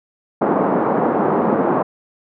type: band-pass noise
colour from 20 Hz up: pink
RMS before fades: -17 dBFS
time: 0.41-1.83 s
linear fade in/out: 10 ms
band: 200 to 1100 Hz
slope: 24 dB/octave
effects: none